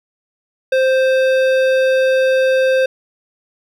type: tone with hard clipping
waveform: sine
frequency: 523.3 Hz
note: C5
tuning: in tune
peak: -13 dBFS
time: 0.72-2.86 s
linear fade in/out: 5 ms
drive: 13 dB
effects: none